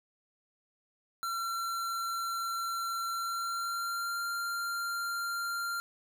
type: tone with pitch glide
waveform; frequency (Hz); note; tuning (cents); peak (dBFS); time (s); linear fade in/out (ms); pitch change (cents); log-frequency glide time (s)
square; 1361 to 1387.2; F6 to F6; -45 to -12; -33; 1.23-5.8; 0; +33; 3.1-4.23
effects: none